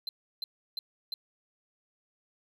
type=tone bursts; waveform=triangle; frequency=4089 Hz; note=C8; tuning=41 cents flat; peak=-31 dBFS; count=4; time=0.07-1.14 s; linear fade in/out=2 ms; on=20 ms; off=330 ms; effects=none